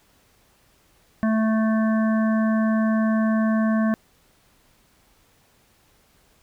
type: harmonic tone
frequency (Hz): 220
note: A3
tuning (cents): 0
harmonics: 1 / 3 / 5 / 7 / 8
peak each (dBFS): -18 / -28 / -32 / -35 / -36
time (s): 1.23-3.94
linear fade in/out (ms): 0
effects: pink hiss -60 dBFS RMS until 6.42 s